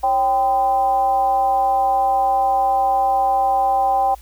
sine tone with frequency modulation, 784 Hz, G5, in tune, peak -14 dBFS, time 0.03-4.15 s, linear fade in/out 10 ms, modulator 235 Hz, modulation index 0.53, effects added 55 Hz sine -40 dBFS peak until 4.21 s + white hiss -50 dBFS RMS until 4.21 s

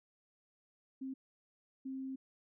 sine tone bursts at uneven times, 265.2 Hz, C4, 23 cents sharp, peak -39 dBFS, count 2, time 1.01-1.14 / 1.85-2.16 s, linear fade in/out 10 ms, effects none

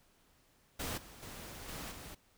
pink noise with level steps, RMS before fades -39 / -54 / -48 / -44 / -49 dBFS, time 0.79-2.15 s, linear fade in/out 10 ms, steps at 0.97 / 1.22 / 1.68 / 1.91 s, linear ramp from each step 10 ms, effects pink hiss -69 dBFS RMS until 2.37 s

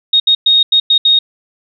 sine tone bursts at uneven times, 3729 Hz, A#7, in tune, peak -6 dBFS, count 6, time 0.13-0.2 / 0.27-0.35 / 0.46-0.63 / 0.72-0.8 / 0.9-0.98 / 1.05-1.19 s, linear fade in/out 5 ms, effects none

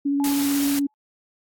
sine tone with vibrato, 281.9 Hz, C#4, 29 cents sharp, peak -19 dBFS, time 0.05-0.87 s, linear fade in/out 10 ms, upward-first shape sine, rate 16 Hz, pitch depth 15 cents each way
sine tone with exponential decay, 855 Hz, A5, 50 cents flat, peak -29 dBFS, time 0.2-0.94 s, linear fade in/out 0 ms, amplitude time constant 160 ms
white noise, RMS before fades -29 dBFS, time 0.24-0.79 s, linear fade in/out 0 ms
effects AAC 64 kbps

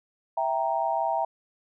sine chord, E diminished, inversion none, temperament equal, 659.3 / 784 / 932.3 Hz, E5 / G5 / Bb5, 0 / 0 / 0 cents, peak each -28 dBFS, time 0.37-1.25 s, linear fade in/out 5 ms, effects none

